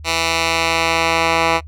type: tone with band-pass filter sweep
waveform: 10% pulse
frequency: 164.81 Hz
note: E3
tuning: in tune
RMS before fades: -17 dBFS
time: 0.04-1.61 s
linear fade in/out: 50 ms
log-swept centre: 3700 to 1700 Hz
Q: 0.82
effects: noise-tail reverb RT60 0.1 s tail -24 dB re dry + added 77 Hz sine -32 dBFS peak until 1.67 s